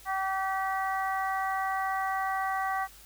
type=harmonic tone with a mistuned harmonic; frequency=383.7 Hz; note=G4; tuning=37 cents flat; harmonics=2 / 3 / 4 / 5; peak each=-30 / -33 / -38 / -36 dBFS; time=0.05-2.88 s; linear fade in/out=50 ms; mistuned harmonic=5; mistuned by=+18 cents; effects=added 50 Hz sine -56 dBFS peak until 3.05 s + white hiss -53 dBFS RMS until 3.05 s